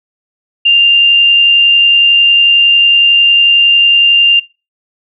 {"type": "tone with amplitude modulation", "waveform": "sine", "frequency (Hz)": 2794, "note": "F7", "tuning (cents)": 0, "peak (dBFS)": -3, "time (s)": [0.65, 4.4], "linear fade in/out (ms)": 10, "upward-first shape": "sine", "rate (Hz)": 71, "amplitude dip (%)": 25, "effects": ["noise-tail reverb RT60 0.3 s tail -23 dB re dry"]}